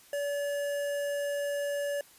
square tone with notch filter, 573 Hz, D5, 43 cents flat, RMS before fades -32 dBFS, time 0.13-2.01 s, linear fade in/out 2 ms, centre 4000 Hz, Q 1.2, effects white hiss -57 dBFS RMS until 2.18 s + resampled to 32000 Hz

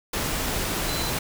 sine tone in noise, 4037 Hz, B7, 37 cents sharp, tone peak -33 dBFS, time 0.88-1.1 s, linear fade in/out 5 ms, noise pink, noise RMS -27 dBFS, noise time 0.13-1.19 s, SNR -9 dB, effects none

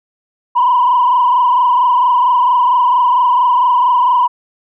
sine tone with frequency modulation, 987.8 Hz, B5, in tune, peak -7 dBFS, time 0.55-4.28 s, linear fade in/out 20 ms, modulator 24.4 Hz, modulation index 1.6, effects tanh soft clip ceiling -4 dBFS

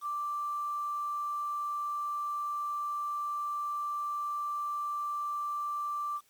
sine tone with quantisation, 1174.7 Hz, D6, in tune, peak -31 dBFS, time 0.01-6.21 s, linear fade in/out 50 ms, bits 9, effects white hiss -67 dBFS RMS until 6.29 s + MP3 96 kbps

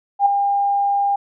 sine tone with ADSR envelope, 803 Hz, G5, 41 cents sharp, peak -8 dBFS, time 0.19-1.16 s, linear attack 69 ms, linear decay 6 ms, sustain -7 dB, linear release 6 ms, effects none

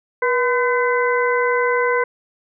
harmonic tone with a mistuned harmonic, 507 Hz, B4, 45 cents sharp, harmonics 1 / 2 / 3 / 4, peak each -18 / -21 / -23 / -24 dBFS, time 0.22-2.04 s, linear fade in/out 5 ms, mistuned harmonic 1, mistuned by -77 cents, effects none

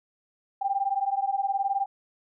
sine beating tone pair, 780 / 799 Hz, G5 / G5, -9 / +33 cents, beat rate 19 Hz, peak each -27 dBFS, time 0.61-1.86 s, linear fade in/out 10 ms, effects none

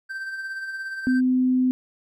triangle tone with tremolo, 1561 Hz, G6, 8 cents flat, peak -26 dBFS, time 0.09-1.21 s, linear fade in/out 20 ms, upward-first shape sine, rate 17 Hz, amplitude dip 40%
sine tone, 255.1 Hz, C4, 44 cents flat, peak -17 dBFS, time 1.07-1.71 s, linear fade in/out 0 ms
effects none

